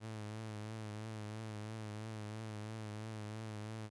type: tone with vibrato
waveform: sawtooth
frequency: 108 Hz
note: A2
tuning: 32 cents flat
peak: -39 dBFS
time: 0-3.9 s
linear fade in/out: 50 ms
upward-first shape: triangle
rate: 3 Hz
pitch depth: 59 cents each way
effects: resampled to 24000 Hz